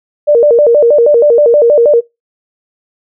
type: tone with vibrato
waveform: sine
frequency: 526 Hz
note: C5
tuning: 9 cents sharp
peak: -3 dBFS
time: 0.27-2.01 s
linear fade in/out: 20 ms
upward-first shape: square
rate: 6.3 Hz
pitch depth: 200 cents each way
effects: noise-tail reverb RT60 0.2 s tail -22 dB re dry

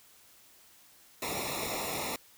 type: noise with comb filter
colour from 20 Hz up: pink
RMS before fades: -35 dBFS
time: 1.22-2.16 s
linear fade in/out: 2 ms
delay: 0.64 ms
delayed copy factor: -1
effects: white hiss -59 dBFS RMS until 2.37 s

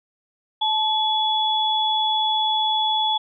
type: tone pair together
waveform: sine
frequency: 868 / 3395 Hz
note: A5 / G#7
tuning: -24 / +37 cents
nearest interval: 2 octaves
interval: 2361 cents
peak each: -21 dBFS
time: 0.61-3.18 s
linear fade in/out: 10 ms
effects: none

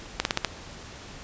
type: slowing click train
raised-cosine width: 0.2 ms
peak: -5 dBFS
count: 5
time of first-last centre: 0.2-0.447 s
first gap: 51 ms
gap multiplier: 1.13
effects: pink hiss -43 dBFS RMS until 1.23 s + resampled to 16000 Hz

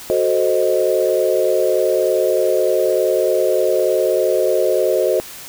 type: chord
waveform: sine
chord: F# diminished seventh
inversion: none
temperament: equal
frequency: 370 / 440 / 523.3 / 622.3 Hz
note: F#4 / A4 / C5 / Eb5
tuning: 0 / 0 / 0 / 0 cents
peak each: -19 / -20 / -18 / -19 dBFS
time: 0.1-5.2 s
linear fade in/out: 0 ms
effects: white hiss -35 dBFS RMS until 5.48 s

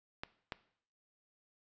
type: clicks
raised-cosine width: 0.3 ms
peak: -23 / -22 dBFS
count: 2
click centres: 0.235 / 0.522 s
effects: noise-tail reverb RT60 0.6 s tail -18 dB re dry + resampled to 16000 Hz

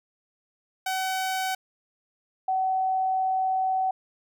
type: tone pair in turn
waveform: sawtooth / sine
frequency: 756 / 756 Hz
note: F#5 / F#5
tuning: +37 / +37 cents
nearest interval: unison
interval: 0 cents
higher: neither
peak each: -22 dBFS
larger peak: neither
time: 0.86-1.55 / 2.48-3.91 s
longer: second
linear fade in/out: 5 ms
effects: none

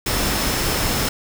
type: tone in noise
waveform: sine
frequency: 5274 Hz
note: E8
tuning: in tune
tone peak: -31 dBFS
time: 0.06-1.09 s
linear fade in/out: 5 ms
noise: pink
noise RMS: -21 dBFS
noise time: 0.06-1.09 s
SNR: -13 dB
effects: none

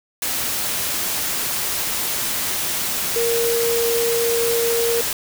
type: tone in noise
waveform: sine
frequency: 466.2 Hz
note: A#4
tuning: in tune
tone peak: -18 dBFS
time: 3.16-5.01 s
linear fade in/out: 2 ms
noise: white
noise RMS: -23 dBFS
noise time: 0.22-5.13 s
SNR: +2 dB
effects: none

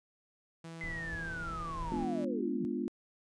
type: tone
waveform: sawtooth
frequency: 164.81 Hz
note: E3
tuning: in tune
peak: -40 dBFS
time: 0.64-2.25 s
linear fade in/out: 5 ms
type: linear sweep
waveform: sine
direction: down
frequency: 2058 to 145.4 Hz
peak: -38 dBFS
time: 0.81-2.65 s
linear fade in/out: 0 ms
type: noise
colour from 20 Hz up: brown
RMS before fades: -44 dBFS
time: 0.83-2.05 s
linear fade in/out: 10 ms
type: chord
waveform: sine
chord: G# diminished seventh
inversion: none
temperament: equal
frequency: 207.7 / 246.9 / 293.7 / 349.2 Hz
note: G#3 / B3 / D4 / F4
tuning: 0 / 0 / 0 / 0 cents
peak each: -39 / -36 / -39 / -38 dBFS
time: 1.92-2.88 s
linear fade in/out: 0 ms
effects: resampled to 22050 Hz

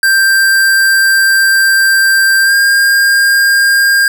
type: tone with pitch glide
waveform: square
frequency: 1577 to 1607.3 Hz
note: G6 to G6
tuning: +10 to +43 cents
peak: -7 dBFS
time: 0.03-4.08 s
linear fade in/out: 2 ms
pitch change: +33 cents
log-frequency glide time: 2.44-2.54 s
effects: none

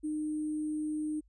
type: tone with sample-and-hold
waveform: sine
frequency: 305.2 Hz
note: D#4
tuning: 33 cents flat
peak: -31 dBFS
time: 0.03-1.21 s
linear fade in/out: 20 ms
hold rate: 8820 Hz
effects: added 50 Hz sine -61 dBFS peak until 1.28 s + resampled to 22050 Hz

